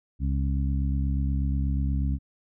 harmonic tone, 68.3 Hz, C#2, 25 cents flat, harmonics 1 / 2 / 3 / 4, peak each -24 / -30 / -34 / -36 dBFS, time 0.19-2.19 s, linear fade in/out 50 ms, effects none

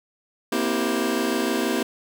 sawtooth chord, C dominant seventh, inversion third, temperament just, 235.5 / 261.6 / 327 / 392.4 Hz, Bb3 / C4 / E4 / G4, +18 / 0 / -14 / +2 cents, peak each -23 dBFS, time 0.52-1.83 s, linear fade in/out 5 ms, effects none

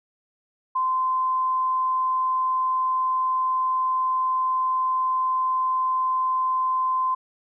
sine tone, 1034 Hz, C6, 21 cents flat, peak -20 dBFS, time 0.75-7.15 s, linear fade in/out 10 ms, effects none

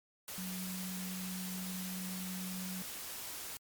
sine tone in noise, 185 Hz, F#3, in tune, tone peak -40 dBFS, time 0.38-2.82 s, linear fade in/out 0 ms, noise white, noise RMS -44 dBFS, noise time 0.28-3.57 s, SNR +1 dB, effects MP3 96 kbps

